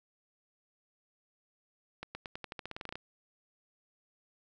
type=accelerating click train; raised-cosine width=0.3 ms; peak=-24 dBFS; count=15; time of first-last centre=2.03-2.955 s; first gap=120 ms; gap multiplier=0.9; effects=none